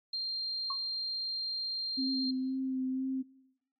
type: tone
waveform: sine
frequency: 4186 Hz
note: C8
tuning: in tune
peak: -32 dBFS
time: 0.13-2.31 s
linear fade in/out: 5 ms
type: tone with exponential decay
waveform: sine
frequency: 1096 Hz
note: C#6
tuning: 20 cents flat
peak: -31 dBFS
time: 0.7-0.79 s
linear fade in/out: 5 ms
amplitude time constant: 18 ms
type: tone with vibrato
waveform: sine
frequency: 261.6 Hz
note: C4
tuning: in tune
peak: -30 dBFS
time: 1.97-3.23 s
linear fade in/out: 20 ms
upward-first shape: sine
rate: 2 Hz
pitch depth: 17 cents each way
effects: noise-tail reverb RT60 0.9 s tail -21 dB re dry + MP3 32 kbps